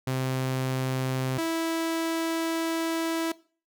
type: tone pair in turn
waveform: sawtooth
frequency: 130.5 / 328 Hz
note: C3 / E4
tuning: -4 / -9 cents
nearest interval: octave + major third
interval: 1595 cents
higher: second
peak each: -22 dBFS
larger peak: neither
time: 0.07-1.38 / 1.38-3.32 s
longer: second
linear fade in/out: 5 ms
effects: noise-tail reverb RT60 0.4 s tail -20 dB re dry